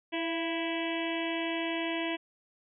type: harmonic tone with a mistuned harmonic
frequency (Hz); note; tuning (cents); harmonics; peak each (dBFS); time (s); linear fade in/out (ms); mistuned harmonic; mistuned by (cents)
329.6; E4; 0; 1 / 2 / 3 / 5 / 6 / 7 / 8 / 9 / 10; -33 / -37 / -41 / -44 / -41 / -41 / -41 / -42 / -44; 0.12-2.17; 20; 2; +33
effects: none